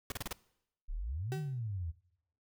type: noise bursts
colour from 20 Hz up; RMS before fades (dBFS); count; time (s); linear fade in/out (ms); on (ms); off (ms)
pink; -38; 5; 0.1-0.328; 2; 20; 32
type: exponential two-way sweep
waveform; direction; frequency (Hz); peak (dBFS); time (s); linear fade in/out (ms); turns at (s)
sine; up then down; 30.87 to 159 to 77.7; -35; 0.88-1.92; 20; 1.38
type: tone with exponential decay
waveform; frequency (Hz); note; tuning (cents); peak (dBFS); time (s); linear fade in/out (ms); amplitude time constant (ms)
35% pulse; 382; G4; -45; -34; 1.32-1.59; 0; 58
effects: noise-tail reverb RT60 0.8 s tail -22 dB re dry